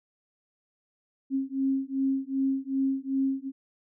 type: beating tone pair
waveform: sine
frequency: 267.8 / 270.4 Hz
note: C4 / C#4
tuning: +40 / -43 cents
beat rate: 2.6 Hz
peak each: -28 dBFS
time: 1.3-3.52 s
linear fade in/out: 50 ms
effects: none